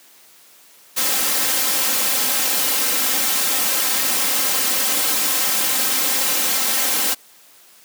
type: noise with comb filter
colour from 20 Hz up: white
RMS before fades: -19 dBFS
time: 0.96-7.15 s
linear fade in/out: 20 ms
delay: 3.8 ms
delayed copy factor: +0.7
effects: white hiss -49 dBFS RMS until 7.84 s + high-pass 200 Hz 12 dB/octave